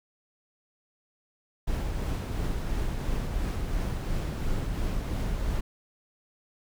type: noise with tremolo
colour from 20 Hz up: brown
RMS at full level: -28 dBFS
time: 1.67-5.61 s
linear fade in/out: 10 ms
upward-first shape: triangle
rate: 2.9 Hz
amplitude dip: 30%
effects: none